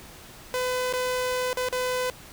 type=tone with dropouts; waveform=sawtooth; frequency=504 Hz; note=B4; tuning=35 cents sharp; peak=-21 dBFS; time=0.54-2.1 s; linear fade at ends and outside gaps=0 ms; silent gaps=0.926-0.936 / 1.53-1.572 / 1.686-1.726 s; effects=pink hiss -46 dBFS RMS until 2.32 s